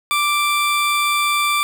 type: tone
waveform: 20% pulse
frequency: 1174.7 Hz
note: D6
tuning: in tune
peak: -11 dBFS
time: 0.11-1.63 s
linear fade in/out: 0 ms
effects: 7-bit